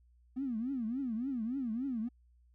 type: tone with vibrato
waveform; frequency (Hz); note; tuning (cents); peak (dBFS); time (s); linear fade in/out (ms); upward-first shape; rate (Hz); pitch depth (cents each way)
triangle; 245.8; B3; -8; -29; 0.36-2.09; 20; triangle; 3.5; 260
effects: tanh soft clip ceiling -31 dBFS + added 60 Hz sine -62 dBFS peak until 2.54 s